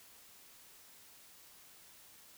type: silence
effects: white hiss -59 dBFS RMS until 2.37 s